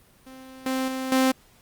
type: tone with level steps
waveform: sawtooth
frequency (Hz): 261.6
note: C4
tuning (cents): 0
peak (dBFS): -38 / -20 / -24 / -14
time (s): 0.26-1.32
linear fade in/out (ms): 10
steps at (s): 0.66 / 0.88 / 1.12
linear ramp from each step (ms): 2
effects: pink hiss -57 dBFS RMS until 1.61 s + Opus 32 kbps